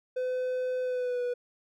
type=tone with pitch glide; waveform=triangle; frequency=507 to 489.7 Hz; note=B4 to B4; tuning=+45 to -15 cents; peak=-26 dBFS; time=0.16-1.34 s; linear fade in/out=10 ms; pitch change=-60 cents; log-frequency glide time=0.82-1.23 s; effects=none